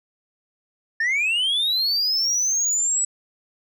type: linear sweep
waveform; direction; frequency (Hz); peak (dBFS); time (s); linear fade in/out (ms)
sine; up; 1760 to 7902; -16; 1-3.05; 5
effects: tanh soft clip ceiling -18 dBFS